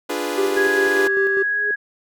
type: chord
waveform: sawtooth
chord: D diminished seventh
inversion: none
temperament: equal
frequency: 293.7 / 349.2 / 415.3 / 493.9 Hz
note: D4 / F4 / Ab4 / Cb5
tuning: 0 / 0 / 0 / 0 cents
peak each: -24 dBFS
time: 0.09-1.08 s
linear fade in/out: 10 ms
type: tone with tremolo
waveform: triangle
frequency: 392 Hz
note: G4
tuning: in tune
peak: -15 dBFS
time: 0.37-1.43 s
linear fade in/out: 10 ms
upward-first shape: square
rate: 5 Hz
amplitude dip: 40%
type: tone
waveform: sine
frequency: 1661.2 Hz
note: G#6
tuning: in tune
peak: -18 dBFS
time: 0.56-1.76 s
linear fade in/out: 20 ms
type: tone with exponential growth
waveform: sine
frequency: 415.3 Hz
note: G#4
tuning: in tune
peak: -24 dBFS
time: 1.34-1.71 s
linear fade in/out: 2 ms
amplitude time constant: 79 ms
effects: none